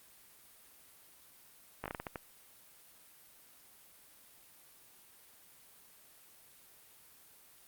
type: slowing click train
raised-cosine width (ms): 0.5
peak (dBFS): -23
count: 8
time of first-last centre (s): 1.84-2.158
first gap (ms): 17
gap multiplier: 1.32
effects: white hiss -60 dBFS RMS until 7.67 s + Opus 32 kbps